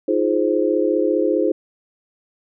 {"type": "chord", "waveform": "sine", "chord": "F minor seventh", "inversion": "third", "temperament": "just", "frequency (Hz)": [314.3, 349.2, 419.1, 523.8], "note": ["Eb4", "F4", "Ab4", "C5"], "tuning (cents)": [18, 0, 16, 2], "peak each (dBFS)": -21, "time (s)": [0.08, 1.52], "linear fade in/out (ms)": 5, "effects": []}